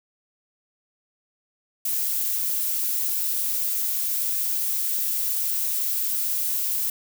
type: noise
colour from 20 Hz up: violet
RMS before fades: -25 dBFS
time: 1.85-6.9 s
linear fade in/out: 5 ms
effects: none